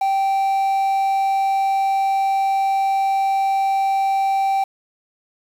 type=tone with quantisation; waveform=triangle; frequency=780 Hz; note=G5; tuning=9 cents flat; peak=-14 dBFS; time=0.01-4.64 s; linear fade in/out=5 ms; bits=7; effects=none